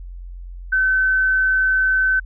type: tone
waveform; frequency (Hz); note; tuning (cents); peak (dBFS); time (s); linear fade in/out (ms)
sine; 1527; G6; -46; -14; 0.72-2.2; 10
effects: added 44 Hz sine -31 dBFS peak until 2.25 s